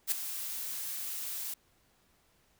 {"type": "noise with ADSR envelope", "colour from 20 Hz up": "blue", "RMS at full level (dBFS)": -27, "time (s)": [0.07, 1.54], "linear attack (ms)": 49, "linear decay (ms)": 3, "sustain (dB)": -11, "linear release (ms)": 4, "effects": ["pink hiss -69 dBFS RMS until 2.59 s"]}